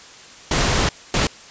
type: noise bursts at uneven times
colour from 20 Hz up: pink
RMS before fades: -18 dBFS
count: 2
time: 0.51-0.89 / 1.14-1.27 s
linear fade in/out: 2 ms
effects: white hiss -42 dBFS RMS until 1.5 s + resampled to 16000 Hz